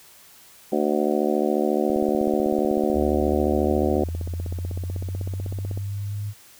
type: harmonic tone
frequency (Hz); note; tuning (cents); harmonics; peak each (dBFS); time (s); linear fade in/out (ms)
74.2; D2; +18; 3 / 4 / 5 / 6 / 7 / 8 / 9 / 10; -26 / -26 / -24 / -35 / -27 / -29 / -32 / -31; 0.72-4.04; 5
type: click train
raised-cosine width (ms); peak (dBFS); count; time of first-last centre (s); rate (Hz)
2; -21; 63; 1.9-5.775; 16
type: linear sweep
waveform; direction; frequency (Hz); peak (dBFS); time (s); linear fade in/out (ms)
sine; up; 72.4 to 103.83; -26; 2.93-6.34; 50
effects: white hiss -50 dBFS RMS until 6.59 s